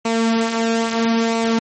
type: tone with flanger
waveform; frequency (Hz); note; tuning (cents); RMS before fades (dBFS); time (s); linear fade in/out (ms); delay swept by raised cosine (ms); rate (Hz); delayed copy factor
sawtooth; 227.9; A#3; -39; -18; 0.05-1.59; 5; 0.59 to 5.39; 0.76; -0.5
effects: MP3 32 kbps